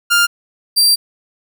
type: tone pair in turn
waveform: sawtooth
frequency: 1400 / 4709 Hz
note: F6 / D8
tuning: +4 / +4 cents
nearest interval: octave + major sixth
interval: 2100 cents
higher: second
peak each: -6 dBFS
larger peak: neither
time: 0.1-0.27 / 0.76-0.96 s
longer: second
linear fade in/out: 20 ms
effects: none